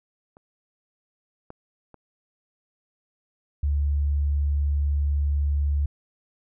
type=clicks; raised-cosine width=1 ms; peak=-35 / -25 / -32 dBFS; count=3; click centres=0.369 / 1.504 / 1.943 s
type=tone; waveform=sine; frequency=72 Hz; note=D2; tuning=34 cents flat; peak=-20 dBFS; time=3.63-5.86 s; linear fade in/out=5 ms
effects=none